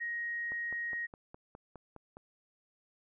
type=tone; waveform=sine; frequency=1880 Hz; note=A#6; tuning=14 cents sharp; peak=-34 dBFS; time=0-1.07 s; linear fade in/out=20 ms
type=click train; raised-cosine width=1 ms; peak=-34 dBFS; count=9; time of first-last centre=0.52-2.169 s; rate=4.85 Hz
effects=none